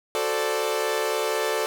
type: chord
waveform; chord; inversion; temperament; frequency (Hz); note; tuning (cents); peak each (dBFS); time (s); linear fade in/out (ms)
sawtooth; D dominant seventh; first; equal; 370 / 440 / 523.3 / 587.3; F#4 / A4 / C5 / D5; 0 / 0 / 0 / 0; -28 / -22 / -28 / -25; 0.15-1.66; 0
effects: none